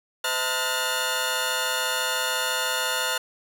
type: tone cluster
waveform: 20% pulse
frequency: 512 / 642 / 898 / 1432 / 3558 Hz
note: C5 / E5 / A5 / F6 / A7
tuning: -38 / -46 / +35 / +43 / +19 cents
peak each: -27 / -29 / -27 / -22 / -26 dBFS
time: 0.24-3.18 s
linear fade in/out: 5 ms
effects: none